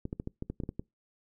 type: clicks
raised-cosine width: 3 ms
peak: -22 dBFS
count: 10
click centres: 0.054 / 0.129 / 0.199 / 0.274 / 0.424 / 0.5 / 0.602 / 0.636 / 0.691 / 0.795 s
effects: noise-tail reverb RT60 0.2 s tail -25 dB re dry